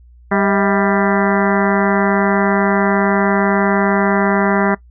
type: harmonic tone with a mistuned harmonic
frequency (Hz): 197.7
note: G3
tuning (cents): +15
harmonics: 1 / 2 / 3 / 4 / 5 / 6 / 7 / 8 / 9 / 10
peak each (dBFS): -16 / -19 / -21 / -22 / -23 / -24 / -24 / -25 / -26 / -26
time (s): 0.31-4.75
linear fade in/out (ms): 10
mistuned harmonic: 3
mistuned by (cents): +110
effects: noise-tail reverb RT60 0.1 s tail -20 dB re dry + added 60 Hz sine -41 dBFS peak until 4.9 s